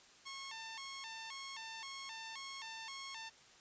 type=tone with vibrato; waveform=10% pulse; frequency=987.8 Hz; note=B5; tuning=in tune; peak=-37 dBFS; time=0.25-3.3 s; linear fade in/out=20 ms; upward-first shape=square; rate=1.9 Hz; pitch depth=170 cents each way; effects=white hiss -62 dBFS RMS until 3.6 s + resampled to 16000 Hz